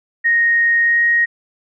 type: tone with pitch glide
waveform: sine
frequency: 1864.7 to 1876.6 Hz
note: A#6 to A#6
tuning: 0 to +11 cents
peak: -11 dBFS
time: 0.24-1.26 s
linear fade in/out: 20 ms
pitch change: +11 cents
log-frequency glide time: 0.82-1.02 s
effects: none

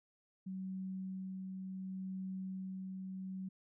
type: tone with tremolo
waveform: sine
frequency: 188.8 Hz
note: F#3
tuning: 35 cents sharp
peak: -39 dBFS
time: 0.46-3.49 s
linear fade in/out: 10 ms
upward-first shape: sine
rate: 0.69 Hz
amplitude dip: 25%
effects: none

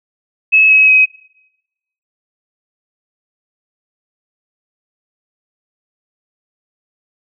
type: tone with pitch steps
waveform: sine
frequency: 2583 / 2558 / 2533 Hz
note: E7 / D#7 / D#7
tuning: -36 / +47 / +30 cents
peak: -5 dBFS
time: 0.52-1.06 s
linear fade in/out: 20 ms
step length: 180 ms
effects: noise-tail reverb RT60 1.0 s tail -25 dB re dry

